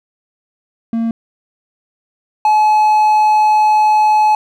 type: tone pair in turn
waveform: triangle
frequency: 228.6 / 854.2 Hz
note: A#3 / G#5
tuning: -34 / +48 cents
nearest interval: octave + major seventh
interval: 2282 cents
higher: second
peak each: -12 / -6 dBFS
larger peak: second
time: 0.93-1.11 / 2.45-4.35 s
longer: second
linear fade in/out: 2 ms
effects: none